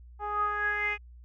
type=tone with low-pass filter sweep; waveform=10% pulse; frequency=415.3 Hz; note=G#4; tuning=in tune; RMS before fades=-30 dBFS; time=0.19-0.98 s; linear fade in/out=50 ms; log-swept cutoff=960 to 2400 Hz; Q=8.5; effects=added 60 Hz sine -47 dBFS peak until 1.24 s